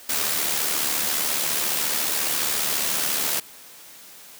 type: noise with amplitude modulation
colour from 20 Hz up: white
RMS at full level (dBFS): -22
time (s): 0.09-3.4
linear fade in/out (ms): 5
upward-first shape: sine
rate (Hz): 74.4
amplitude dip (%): 45
effects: white hiss -45 dBFS RMS until 4.39 s + high-pass 150 Hz 12 dB/octave